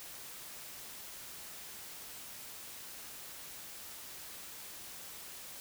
silence, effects white hiss -48 dBFS RMS until 5.6 s

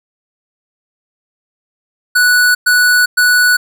square tone bursts, 1477 Hz, F#6, 3 cents flat, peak -8 dBFS, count 3, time 2.15-3.57 s, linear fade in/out 10 ms, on 400 ms, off 110 ms, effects none

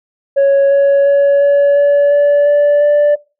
sine tone with pitch steps, 554.4 / 558.9 / 563.4 / 568 / 572.6 / 577.3 / 582 / 586.7 Hz, C#5 / C#5 / C#5 / C#5 / D5 / D5 / D5 / D5, 0 / +14 / +28 / +42 / -44 / -30 / -16 / -2 cents, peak -4 dBFS, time 0.36-3.16 s, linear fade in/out 20 ms, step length 350 ms, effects noise-tail reverb RT60 0.3 s tail -22 dB re dry + tanh soft clip ceiling -6 dBFS

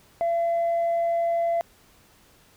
sine tone, 678 Hz, E5, 49 cents sharp, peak -19 dBFS, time 0.21-1.61 s, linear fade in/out 0 ms, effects tanh soft clip ceiling -19 dBFS + pink hiss -57 dBFS RMS until 2.56 s

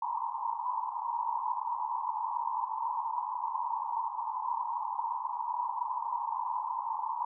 white band-pass noise, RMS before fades -34 dBFS, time 0.02-7.25 s, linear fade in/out 5 ms, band 890 to 1000 Hz, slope 96 dB/octave, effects none

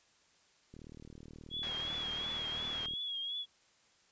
click train, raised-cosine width 3 ms, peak -38 dBFS, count 86, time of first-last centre 0.74-2.936 s, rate 38.7 Hz
sine tone with vibrato, 3322 Hz, G#7, in tune, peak -36 dBFS, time 1.5-3.46 s, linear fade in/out 50 ms, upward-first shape triangle, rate 2.8 Hz, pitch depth 67 cents each way
white low-pass noise, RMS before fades -47 dBFS, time 1.63-2.86 s, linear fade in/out 0 ms, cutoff 2500 Hz, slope 12 dB/octave
effects white hiss -68 dBFS RMS until 4.11 s + resampled to 16000 Hz

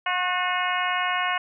harmonic tone with a mistuned harmonic, 361 Hz, F#4, 43 cents flat, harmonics 2 / 3 / 4 / 5 / 6 / 7 / 8, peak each -29 / -27 / -30 / -31 / -31 / -34 / -32 dBFS, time 0.06-1.38 s, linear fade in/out 5 ms, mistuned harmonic 4, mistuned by +38 cents, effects none

